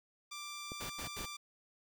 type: tone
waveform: 10% pulse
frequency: 1179 Hz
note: D6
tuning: 6 cents sharp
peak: -35 dBFS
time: 0.31-1.37 s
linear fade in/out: 10 ms
type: click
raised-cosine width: 2 ms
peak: -31 dBFS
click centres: 0.719 s
type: noise bursts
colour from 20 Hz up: pink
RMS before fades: -44 dBFS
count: 3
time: 0.8-1.26 s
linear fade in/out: 10 ms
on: 100 ms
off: 80 ms
effects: none